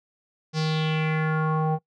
square tone with low-pass filter sweep, 156.8 Hz, D#3, 14 cents sharp, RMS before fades -24 dBFS, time 0.53-1.79 s, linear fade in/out 50 ms, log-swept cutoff 5400 to 740 Hz, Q 3.4, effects noise-tail reverb RT60 0.1 s tail -22 dB re dry

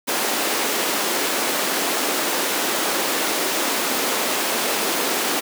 pink high-pass noise, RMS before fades -22 dBFS, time 0.07-5.41 s, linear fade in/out 20 ms, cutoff 270 Hz, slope 24 dB/octave, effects none

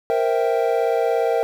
triangle chord, C dominant seventh, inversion third, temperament equal, 466.2 / 523.3 / 659.3 / 784 Hz, Bb4 / C5 / E5 / G5, 0 / 0 / 0 / 0 cents, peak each -18 / -23 / -21 / -23 dBFS, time 0.1-1.43 s, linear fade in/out 0 ms, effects 8-bit

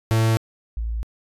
45% pulse / sine tone pair in turn, 112 / 56.23 Hz, A2 / A1, +31 / +38 cents, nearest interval octave, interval 1193 cents, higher first, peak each -16 / -23 dBFS, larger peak first, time 0.11-0.37 / 0.77-1.03 s, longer neither, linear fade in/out 0 ms, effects resampled to 32000 Hz

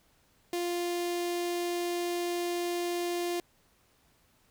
sawtooth tone with notch filter, 349.2 Hz, F4, in tune, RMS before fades -32 dBFS, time 0.53-3.4 s, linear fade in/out 2 ms, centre 1300 Hz, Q 1.3, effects pink hiss -67 dBFS RMS until 4.5 s

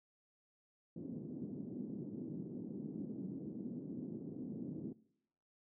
pink band-pass noise, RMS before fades -45 dBFS, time 0.96-4.93 s, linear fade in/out 5 ms, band 180 to 310 Hz, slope 24 dB/octave, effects noise-tail reverb RT60 0.8 s tail -22 dB re dry

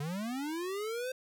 square linear sweep, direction up, 138.59 to 523.3 Hz, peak -35 dBFS, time 0-1.12 s, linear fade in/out 5 ms, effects none

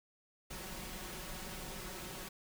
pink noise with comb filter, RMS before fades -45 dBFS, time 0.5-2.29 s, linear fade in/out 10 ms, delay 5.4 ms, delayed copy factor +0.7, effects none

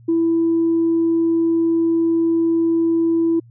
sine tone, 331.1 Hz, E4, 8 cents sharp, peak -13 dBFS, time 0.08-3.4 s, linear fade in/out 10 ms, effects tanh soft clip ceiling -10 dBFS + added 117 Hz sine -43 dBFS peak until 3.5 s

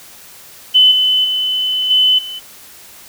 sine tone with level steps, 3023 Hz, F#7, 36 cents sharp, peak -5 / -10 / -14 / -8 / -24 dBFS, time 0.74-2.4 s, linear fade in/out 20 ms, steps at 0.91 / 1.24 / 1.9 / 2.18 s, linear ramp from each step 10 ms, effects white hiss -39 dBFS RMS until 3.08 s

